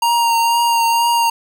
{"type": "tone with vibrato", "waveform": "square", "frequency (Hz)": 932.3, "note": "A#5", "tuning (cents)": 0, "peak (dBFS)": -13, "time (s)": [0.02, 1.3], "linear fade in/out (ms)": 5, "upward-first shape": "triangle", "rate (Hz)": 2.1, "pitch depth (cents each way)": 23, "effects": []}